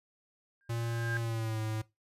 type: tone with exponential growth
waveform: sine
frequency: 1603 Hz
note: G6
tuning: 38 cents sharp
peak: -31 dBFS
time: 0.61-1.17 s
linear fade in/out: 0 ms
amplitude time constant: 120 ms
type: tone with pitch glide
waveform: square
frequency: 116.54 to 109.37 Hz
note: A#2 to A2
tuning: 0 to -10 cents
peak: -33 dBFS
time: 0.69-1.82 s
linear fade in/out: 10 ms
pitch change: -110 cents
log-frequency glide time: 1.18-1.6 s
effects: noise-tail reverb RT60 0.2 s tail -19 dB re dry + resampled to 32000 Hz